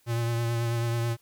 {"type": "tone with vibrato", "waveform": "square", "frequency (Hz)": 117, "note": "A#2", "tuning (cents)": 7, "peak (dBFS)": -26, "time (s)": [0.06, 1.17], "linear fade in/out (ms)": 50, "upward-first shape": "triangle", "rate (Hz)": 9.2, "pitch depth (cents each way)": 27, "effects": ["white hiss -65 dBFS RMS until 1.21 s"]}